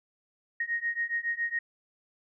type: beating tone pair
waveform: sine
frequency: 1864.7 / 1871.9 Hz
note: A#6 / A#6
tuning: 0 / +7 cents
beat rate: 7.2 Hz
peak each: -32 / -31 dBFS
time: 0.6-1.59 s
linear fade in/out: 5 ms
effects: none